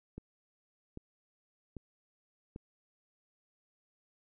click train, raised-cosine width 3 ms, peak -30 dBFS, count 4, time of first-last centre 0.18-2.561 s, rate 1.26 Hz, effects none

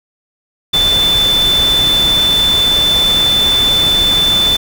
sine tone in noise, 3520 Hz, A7, in tune, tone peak -9 dBFS, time 0.73-4.57 s, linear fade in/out 10 ms, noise pink, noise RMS -20 dBFS, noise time 0.73-4.57 s, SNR +8 dB, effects none

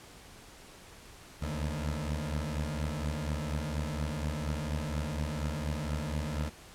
20% pulse beating tone pair, 73.42 / 77.62 Hz, D2 / D#2, 0 / -4 cents, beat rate 4.2 Hz, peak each -30 dBFS, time 1.41-6.5 s, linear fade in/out 20 ms, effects pink hiss -52 dBFS RMS until 6.74 s + low-pass 11000 Hz 12 dB/octave

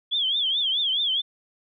sine tone with vibrato, 3322 Hz, G#7, in tune, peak -21 dBFS, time 0.11-1.22 s, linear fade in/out 20 ms, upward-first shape triangle, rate 4.7 Hz, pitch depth 170 cents each way, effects none

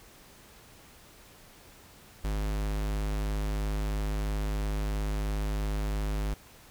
square tone, 51.5 Hz, G#1, 14 cents flat, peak -29 dBFS, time 2.24-6.34 s, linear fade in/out 5 ms, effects pink hiss -54 dBFS RMS until 6.7 s

